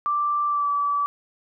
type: tone with pitch glide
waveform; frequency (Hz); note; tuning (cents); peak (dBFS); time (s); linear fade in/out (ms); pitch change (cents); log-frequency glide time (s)
sine; 1174.7 to 1151.9; D6 to D6; 0 to -34; -20; 0.06-1.06; 0; -34; 0.47-0.69
effects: none